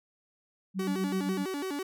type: tone with tremolo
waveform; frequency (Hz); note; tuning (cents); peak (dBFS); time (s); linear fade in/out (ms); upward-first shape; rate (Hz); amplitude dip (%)
sine; 190; F#3; +46; -27; 0.74-1.46; 50; sine; 7.6; 55
type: tone with vibrato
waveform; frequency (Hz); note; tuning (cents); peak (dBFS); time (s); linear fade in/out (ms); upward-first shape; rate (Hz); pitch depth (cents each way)
45% pulse; 329.6; E4; 0; -32; 0.79-1.83; 5; square; 6; 240
effects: none